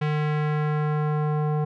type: tone with low-pass filter sweep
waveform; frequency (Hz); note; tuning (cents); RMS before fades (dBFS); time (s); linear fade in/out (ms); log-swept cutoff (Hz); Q
square; 151.1; D3; +50; -24; 0.01-1.65; 10; 2600 to 860; 1.3
effects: none